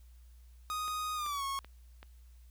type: tone with pitch glide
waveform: 45% pulse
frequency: 1244.5 to 1096 Hz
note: D#6 to C#6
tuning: 0 to -20 cents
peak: -34 dBFS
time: 0.7-1.59 s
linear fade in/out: 0 ms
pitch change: -220 cents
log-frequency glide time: 1.15-1.44 s
type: click train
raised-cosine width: 0.3 ms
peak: -33 dBFS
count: 4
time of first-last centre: 0.88-2.029 s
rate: 2.61 Hz
effects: added 60 Hz sine -53 dBFS peak until 2.5 s + white hiss -71 dBFS RMS until 2.5 s